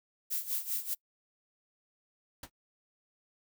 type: noise with tremolo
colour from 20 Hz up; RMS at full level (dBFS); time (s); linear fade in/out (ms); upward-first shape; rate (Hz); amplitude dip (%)
violet; -32; 0.3-0.95; 20; sine; 5.1; 80
type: noise with exponential decay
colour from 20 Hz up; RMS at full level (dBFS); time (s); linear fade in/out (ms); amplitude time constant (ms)
pink; -37; 2.43-2.5; 5; 15
effects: noise-tail reverb RT60 0.1 s tail -26 dB re dry